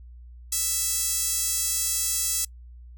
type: tone with high-pass filter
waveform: sawtooth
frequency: 659.3 Hz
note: E5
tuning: in tune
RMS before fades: -26 dBFS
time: 0.52-2.45 s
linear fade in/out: 5 ms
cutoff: 7400 Hz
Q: 1.5
effects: noise-tail reverb RT60 0.1 s tail -26 dB re dry + added 60 Hz sine -42 dBFS peak until 2.97 s